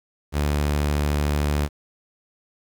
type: tone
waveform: sawtooth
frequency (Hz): 73.4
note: D2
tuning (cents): 0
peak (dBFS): -16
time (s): 0.32-1.69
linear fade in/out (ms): 50
effects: 8-bit